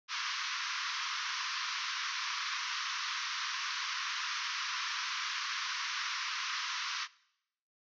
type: band-pass noise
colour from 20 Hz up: pink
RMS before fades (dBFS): -37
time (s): 0.08-7.08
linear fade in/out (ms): 50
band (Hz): 1000 to 6100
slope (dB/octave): 96
effects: noise-tail reverb RT60 0.8 s tail -22 dB re dry